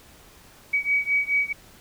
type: beating tone pair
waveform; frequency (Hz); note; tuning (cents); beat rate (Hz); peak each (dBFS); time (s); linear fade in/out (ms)
sine; 2266 / 2270.7; C#7 / C#7; +37 / +41; 4.7; -23 / -24; 0.73-1.53; 10
effects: pink hiss -51 dBFS RMS until 1.8 s